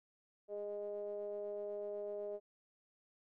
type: ring-modulated tone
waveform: triangle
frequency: 103.6 Hz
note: G#2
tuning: 4 cents flat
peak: -35 dBFS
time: 0.48-2.4 s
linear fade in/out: 50 ms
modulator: 514 Hz
effects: none